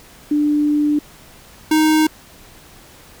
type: tone pair in turn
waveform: sine / square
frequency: 296.2 / 311.2 Hz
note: D4 / D#4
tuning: +15 / 0 cents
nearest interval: minor second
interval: 85 cents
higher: second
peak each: -13 / -12 dBFS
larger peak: second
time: 0.31-0.99 / 1.71-2.07 s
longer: first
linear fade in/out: 5 ms
effects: pink hiss -44 dBFS RMS until 3.2 s